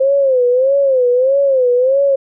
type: tone with vibrato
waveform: sine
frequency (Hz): 523.3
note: C5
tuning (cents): 0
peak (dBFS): -9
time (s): 0-2.16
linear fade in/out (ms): 10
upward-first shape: sine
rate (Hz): 1.6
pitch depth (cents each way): 120
effects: none